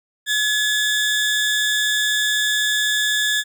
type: tone pair together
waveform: 30% pulse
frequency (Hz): 1700 / 3636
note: G#6 / A#7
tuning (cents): +40 / -44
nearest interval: octave + minor second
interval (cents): 1316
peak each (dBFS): -16 / -21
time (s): 0.26-3.44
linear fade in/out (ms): 50
effects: none